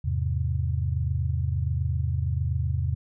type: chord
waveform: sine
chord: E augmented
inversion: none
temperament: equal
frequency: 82.41 / 103.83 / 130.81 Hz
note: E2 / G#2 / B#2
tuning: 0 / 0 / 0 cents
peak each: -26 / -30 / -28 dBFS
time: 0.04-2.95 s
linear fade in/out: 10 ms
effects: none